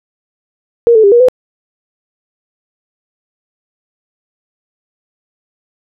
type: tone with pitch steps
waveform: sine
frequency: 469.5 / 438.4 / 400.3 / 476.6 / 506 Hz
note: A#4 / A4 / G4 / A#4 / B4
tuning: +12 / -6 / +36 / +38 / +42 cents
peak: -3 dBFS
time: 0.87-1.285 s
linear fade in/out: 0 ms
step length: 83 ms
effects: none